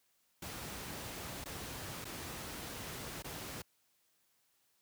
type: noise with dropouts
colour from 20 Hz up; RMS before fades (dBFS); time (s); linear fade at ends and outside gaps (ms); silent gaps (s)
pink; -44; 0.42-3.62; 5; 1.442-1.457 / 2.045-2.052 / 3.224-3.243
effects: white hiss -75 dBFS RMS until 4.81 s + high-pass 60 Hz 12 dB/octave